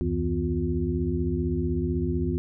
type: tone cluster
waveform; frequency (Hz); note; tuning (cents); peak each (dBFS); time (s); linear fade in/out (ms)
sine; 72.1 / 87.9 / 162.5 / 252 / 354.1; D2 / F2 / E3 / B3 / F4; -31 / +12 / -24 / +35 / +24; -30; 0.01-2.38; 0
effects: none